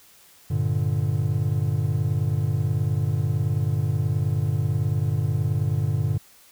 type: chord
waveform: triangle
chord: G minor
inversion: none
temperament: equal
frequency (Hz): 98 / 116.54 / 146.83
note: G2 / Bb2 / D3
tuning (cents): 0 / 0 / 0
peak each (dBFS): -23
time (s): 0.5-6.18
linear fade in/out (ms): 10
effects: white hiss -53 dBFS RMS until 6.51 s

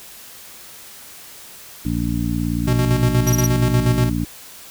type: harmonic tone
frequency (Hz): 58.3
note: A#1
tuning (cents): +1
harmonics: 1 / 2 / 3 / 4 / 5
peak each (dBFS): -25 / -25 / -25 / -25 / -25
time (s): 1.85-4.25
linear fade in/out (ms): 5
type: tone with tremolo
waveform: square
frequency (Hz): 123.6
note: B2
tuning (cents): +2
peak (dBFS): -15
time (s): 2.67-4.1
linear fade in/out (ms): 10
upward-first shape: square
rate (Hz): 8.4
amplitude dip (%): 50
type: tone bursts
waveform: 35% pulse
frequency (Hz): 5800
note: F#8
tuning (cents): -35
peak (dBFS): -17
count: 4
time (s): 3.27-3.465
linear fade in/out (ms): 5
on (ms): 30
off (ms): 25
effects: white hiss -40 dBFS RMS until 4.7 s

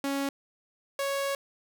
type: tone pair in turn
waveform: sawtooth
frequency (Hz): 277.2 / 554.4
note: C#4 / C#5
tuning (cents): 0 / 0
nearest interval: octave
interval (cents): 1200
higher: second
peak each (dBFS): -24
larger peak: neither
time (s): 0.04-0.29 / 0.99-1.35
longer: second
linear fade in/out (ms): 2
effects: none

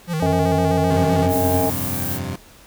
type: tone with vibrato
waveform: square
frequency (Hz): 164.81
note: E3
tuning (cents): 0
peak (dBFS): -21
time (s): 0.07-1.3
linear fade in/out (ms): 50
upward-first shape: square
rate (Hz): 7.8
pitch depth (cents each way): 85
type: harmonic tone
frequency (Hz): 91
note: F#2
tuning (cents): -28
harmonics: 1 / 3 / 5 / 7 / 9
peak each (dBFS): -23 / -23 / -23 / -23 / -23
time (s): 0.22-1.7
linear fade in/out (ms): 5
type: chord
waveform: 20% pulse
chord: F suspended second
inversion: none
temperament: equal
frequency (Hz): 87.31 / 98 / 130.81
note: F2 / G2 / C3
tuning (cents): 0 / 0 / 0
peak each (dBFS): -24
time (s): 0.9-2.36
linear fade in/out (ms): 5
type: noise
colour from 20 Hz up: violet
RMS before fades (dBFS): -27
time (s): 1.28-2.2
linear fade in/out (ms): 50
effects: pink hiss -47 dBFS RMS until 2.66 s

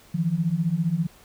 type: beating tone pair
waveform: sine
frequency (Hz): 157.2 / 172.2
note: D#3 / F3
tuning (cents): +18 / -24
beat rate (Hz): 15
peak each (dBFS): -25 / -23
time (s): 0.14-1.07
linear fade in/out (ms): 10
effects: pink hiss -53 dBFS RMS until 1.24 s

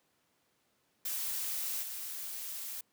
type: noise with level steps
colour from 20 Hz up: blue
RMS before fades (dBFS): -36 / -41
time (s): 1.05-2.81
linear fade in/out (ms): 5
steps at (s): 1.82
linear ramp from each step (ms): 10
effects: pink hiss -74 dBFS RMS until 2.92 s + high-pass 150 Hz 12 dB/octave

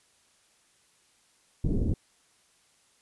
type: low-pass noise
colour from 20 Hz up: pink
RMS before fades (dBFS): -26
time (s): 1.64-1.94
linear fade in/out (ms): 5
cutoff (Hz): 350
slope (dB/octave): 24
effects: white hiss -65 dBFS RMS until 3.01 s + resampled to 24000 Hz

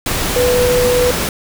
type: tone in noise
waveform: sine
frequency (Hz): 493.9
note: B4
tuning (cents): 0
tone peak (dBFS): -11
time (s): 0.36-1.11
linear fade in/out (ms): 2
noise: pink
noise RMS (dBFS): -18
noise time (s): 0.06-1.29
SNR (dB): +4
effects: none

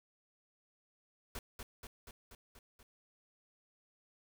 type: noise with echo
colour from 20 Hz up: pink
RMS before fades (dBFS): -43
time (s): 1.35-1.39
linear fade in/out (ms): 2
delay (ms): 240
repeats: 6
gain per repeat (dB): -3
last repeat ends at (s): 2.83
effects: none

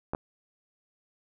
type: clicks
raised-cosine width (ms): 1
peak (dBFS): -17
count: 2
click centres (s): 0.135 / 0.149
effects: none

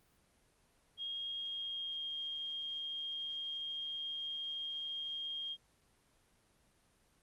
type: tone with pitch glide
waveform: sine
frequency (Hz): 3255 to 3227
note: G#7 to G7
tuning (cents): -36 to +50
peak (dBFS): -38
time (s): 0.97-5.57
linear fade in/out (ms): 50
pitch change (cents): -14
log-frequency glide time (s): 1.34-2.06
effects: pink hiss -71 dBFS RMS until 7.22 s + Opus 24 kbps

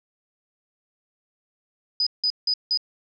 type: tone bursts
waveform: sine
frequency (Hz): 4978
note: D#8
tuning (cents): 0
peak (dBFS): -19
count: 4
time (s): 2-2.774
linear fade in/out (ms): 2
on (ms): 66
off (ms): 170
effects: none

